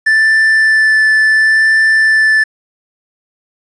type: tone with vibrato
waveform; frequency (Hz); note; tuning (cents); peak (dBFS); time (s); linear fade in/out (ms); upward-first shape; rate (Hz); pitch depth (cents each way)
triangle; 1760; A6; 0; -5; 0.06-2.44; 10; sine; 0.71; 9
effects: resampled to 22050 Hz + 7-bit